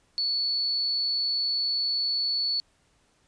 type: tone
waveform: sine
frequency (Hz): 4435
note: C#8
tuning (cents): 0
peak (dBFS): -24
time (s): 0.18-2.6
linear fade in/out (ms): 0
effects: pink hiss -66 dBFS RMS until 3.27 s + resampled to 22050 Hz